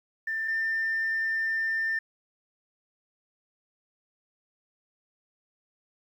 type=tone pair in turn; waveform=sine; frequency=1785 / 1795.3 Hz; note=A6 / A6; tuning=+24 / +34 cents; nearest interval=unison; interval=10 cents; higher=second; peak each=-27 / -24 dBFS; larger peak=second; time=0.27-0.48 / 0.48-1.99 s; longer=second; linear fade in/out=5 ms; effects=tanh soft clip ceiling -22 dBFS + 10-bit